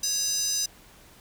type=tone with high-pass filter; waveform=square; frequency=554.4 Hz; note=C#5; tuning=in tune; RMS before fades=-27 dBFS; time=0.03-0.66 s; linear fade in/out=5 ms; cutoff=5600 Hz; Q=7.1; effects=pink hiss -53 dBFS RMS until 1.2 s